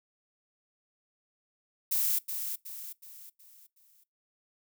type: noise with echo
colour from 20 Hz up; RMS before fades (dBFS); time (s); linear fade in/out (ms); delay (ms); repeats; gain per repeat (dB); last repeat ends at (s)
violet; -28; 1.91-2.19; 10; 370; 5; -7; 4.04
effects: noise-tail reverb RT60 0.2 s tail -21 dB re dry